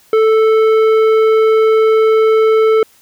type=tone with tanh clipping; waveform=sine; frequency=440 Hz; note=A4; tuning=in tune; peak=-9 dBFS; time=0.13-2.83 s; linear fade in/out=2 ms; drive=11 dB; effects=white hiss -49 dBFS RMS until 3.01 s